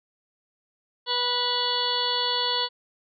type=harmonic tone; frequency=490 Hz; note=B4; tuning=14 cents flat; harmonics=1 / 2 / 3 / 4 / 6 / 7 / 8 / 9; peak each=-33 / -29 / -37 / -38 / -31 / -29 / -35 / -28 dBFS; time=1.06-2.69 s; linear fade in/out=50 ms; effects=none